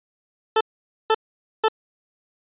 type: tone bursts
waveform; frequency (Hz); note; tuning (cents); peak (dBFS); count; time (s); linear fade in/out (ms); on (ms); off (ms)
20% pulse; 440; A4; 0; -10; 3; 0.56-1.684; 5; 48; 490
effects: resampled to 8000 Hz